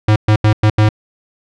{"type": "tone bursts at uneven times", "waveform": "square", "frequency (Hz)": 107, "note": "A2", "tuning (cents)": -48, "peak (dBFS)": -8, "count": 5, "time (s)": [[0.08, 0.16], [0.28, 0.36], [0.44, 0.53], [0.63, 0.7], [0.78, 0.89]], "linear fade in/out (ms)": 5, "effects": ["low-pass 4000 Hz 12 dB/octave"]}